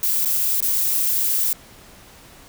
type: noise with dropouts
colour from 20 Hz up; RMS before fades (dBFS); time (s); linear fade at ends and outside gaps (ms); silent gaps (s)
violet; -20; 0.03-1.53; 1; 0.249-0.257 / 0.605-0.625
effects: pink hiss -46 dBFS RMS until 2.48 s

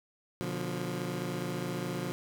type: chord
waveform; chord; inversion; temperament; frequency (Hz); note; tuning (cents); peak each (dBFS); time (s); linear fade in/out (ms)
20% pulse; B diminished; none; just; 123.47 / 148.16 / 177.8; B2 / D3 / F3; 0 / +16 / +31; -34 / -34 / -31; 0.41-2.12; 0
effects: none

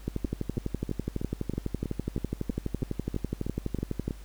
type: two click trains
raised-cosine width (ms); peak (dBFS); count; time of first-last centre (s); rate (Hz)
3; -16 / -19; 49 / 13; 0.08-4.08 / 0.25-4.109; 12 / 3.11
effects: added 50 Hz sine -43 dBFS peak until 4.24 s + pink hiss -55 dBFS RMS until 4.24 s

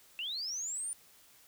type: linear sweep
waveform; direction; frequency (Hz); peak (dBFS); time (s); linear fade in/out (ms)
sine; up; 2637 to 9397; -35; 0.19-0.93; 0
effects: white hiss -61 dBFS RMS until 1.47 s

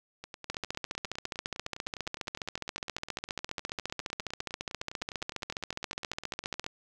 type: two click trains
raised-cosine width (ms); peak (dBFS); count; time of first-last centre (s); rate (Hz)
0.2; -24 / -16; 64 / 91; 0.24-6.642 / 0.5-6.664; 9.84 / 14.6
effects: none

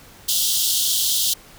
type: high-pass noise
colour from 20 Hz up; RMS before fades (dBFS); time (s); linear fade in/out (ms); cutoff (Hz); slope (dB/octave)
pink; -20; 0.28-1.34; 10; 3000; 96
effects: pink hiss -46 dBFS RMS until 1.58 s

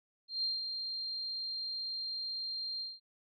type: tone with ADSR envelope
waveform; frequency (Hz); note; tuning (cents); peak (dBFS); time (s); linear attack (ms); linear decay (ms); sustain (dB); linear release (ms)
sine; 4186; C8; 0; -30; 0.28-3; 150; 180; -6; 190
effects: none

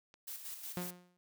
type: click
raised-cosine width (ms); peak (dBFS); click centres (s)
0.2; -39; 0.141
type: noise with tremolo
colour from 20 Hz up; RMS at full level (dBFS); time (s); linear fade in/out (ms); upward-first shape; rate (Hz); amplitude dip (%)
blue; -44; 0.27-0.91; 10; square; 5.5; 50
type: tone with exponential decay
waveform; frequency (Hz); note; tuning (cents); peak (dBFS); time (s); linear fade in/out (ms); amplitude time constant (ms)
sawtooth; 178.4; F3; +37; -31; 0.77-1.17; 0; 85
effects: none

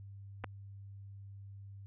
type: clicks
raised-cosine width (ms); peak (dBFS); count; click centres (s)
0.5; -28 / -23; 2; 0.439 / 0.443
effects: added 99 Hz sine -47 dBFS peak until 1.86 s + resampled to 8000 Hz

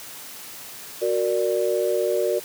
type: chord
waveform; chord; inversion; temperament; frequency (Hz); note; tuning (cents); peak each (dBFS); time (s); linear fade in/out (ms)
sine; Gb augmented; none; equal; 370 / 466.2 / 587.3; Gb4 / Bb4 / D5; 0 / 0 / 0; -24; 1.01-2.4; 20
effects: white hiss -39 dBFS RMS until 2.44 s + high-pass 100 Hz 12 dB/octave

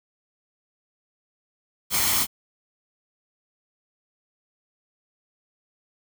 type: noise with comb filter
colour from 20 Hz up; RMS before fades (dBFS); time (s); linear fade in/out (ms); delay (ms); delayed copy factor
white; -22; 1.9-2.27; 50; 0.93; +0.5
effects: none

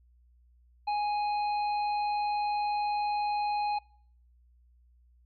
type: harmonic tone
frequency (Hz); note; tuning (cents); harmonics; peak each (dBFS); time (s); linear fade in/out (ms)
830.6; G#5; 0; 1 / 3 / 5; -27 / -42 / -44; 0.87-3.79; 10
effects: noise-tail reverb RT60 0.6 s tail -25 dB re dry + added 60 Hz sine -59 dBFS peak until 5.25 s

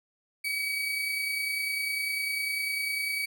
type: tone pair together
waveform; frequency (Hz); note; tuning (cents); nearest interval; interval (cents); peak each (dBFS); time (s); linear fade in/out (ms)
35% pulse; 2246 / 2276; C#7 / C#7; +22 / +45; unison; 23; -37 / -27; 0.44-3.26; 10
effects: none

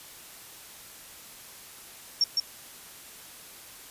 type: tone with echo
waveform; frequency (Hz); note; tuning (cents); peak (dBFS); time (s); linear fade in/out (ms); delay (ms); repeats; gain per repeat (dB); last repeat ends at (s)
sine; 5510; F8; -24; -19; 2.21-2.24; 2; 160; 1; -3; 2.4
effects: white hiss -47 dBFS RMS until 3.9 s + resampled to 32000 Hz

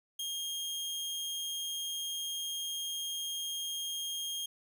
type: tone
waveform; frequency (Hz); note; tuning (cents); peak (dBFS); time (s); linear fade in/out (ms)
sawtooth; 3232; G#7; -48; -32; 0.19-4.46; 5
effects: none

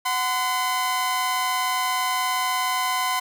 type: tone pair together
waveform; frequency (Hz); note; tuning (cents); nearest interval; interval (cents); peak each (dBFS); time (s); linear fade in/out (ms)
sawtooth; 740 / 1023; F#5 / C6; 0 / -39; tritone; 561; -24 / -19; 0.05-3.2; 10
effects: none

